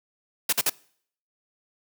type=noise bursts; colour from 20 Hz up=white; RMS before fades=-22 dBFS; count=3; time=0.49-0.697 s; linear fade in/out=5 ms; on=37 ms; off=48 ms; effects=noise-tail reverb RT60 0.6 s tail -24 dB re dry + high-pass 150 Hz 12 dB/octave